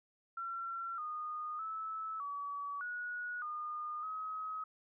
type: tone with pitch steps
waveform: sine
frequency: 1359 / 1229 / 1306 / 1140 / 1458 / 1219 / 1272 Hz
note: F6 / D#6 / E6 / C#6 / F#6 / D#6 / D#6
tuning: -48 / -22 / -17 / +48 / -26 / -36 / +38 cents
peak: -38 dBFS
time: 0.37-4.64 s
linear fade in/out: 5 ms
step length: 610 ms
effects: none